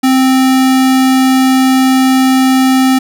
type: tone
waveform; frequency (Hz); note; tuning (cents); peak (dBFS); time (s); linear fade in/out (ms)
square; 261.6; C4; 0; -7; 0.03-2.99; 10
effects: none